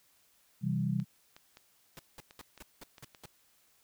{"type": "chord", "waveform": "sine", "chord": "C major", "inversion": "none", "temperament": "equal", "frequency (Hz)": [130.81, 164.81, 196], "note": ["C3", "E3", "G3"], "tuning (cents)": [0, 0, 0], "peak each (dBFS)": -33, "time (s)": [0.61, 1.05], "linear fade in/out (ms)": 50}
{"type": "clicks", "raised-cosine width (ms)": 0.2, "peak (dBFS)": -34, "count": 8, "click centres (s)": [1, 1.365, 1.571, 2.309, 2.392, 2.577, 2.982, 3.148]}
{"type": "noise bursts", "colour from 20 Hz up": "pink", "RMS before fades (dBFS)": -48, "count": 7, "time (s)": [1.97, 3.257], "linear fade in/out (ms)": 0, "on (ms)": 21, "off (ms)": 190}
{"effects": ["white hiss -68 dBFS RMS until 3.83 s"]}